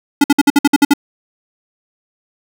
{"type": "tone bursts", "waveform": "square", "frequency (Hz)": 285.6, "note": "D4", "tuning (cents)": -48, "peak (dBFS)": -6, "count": 9, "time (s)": [0.21, 0.937], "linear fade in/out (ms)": 5, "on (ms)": 31, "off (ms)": 56, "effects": []}